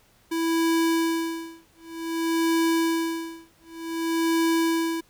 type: tone with tremolo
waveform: square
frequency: 329.6 Hz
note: E4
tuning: in tune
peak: -20 dBFS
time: 0.31-5.01 s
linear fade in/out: 10 ms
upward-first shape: sine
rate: 0.54 Hz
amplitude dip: 100%
effects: pink hiss -60 dBFS RMS until 5.09 s